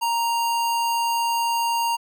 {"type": "tone", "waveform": "square", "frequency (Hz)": 932.3, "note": "A#5", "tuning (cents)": 0, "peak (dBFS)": -21, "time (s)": [0.01, 1.97], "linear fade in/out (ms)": 20, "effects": []}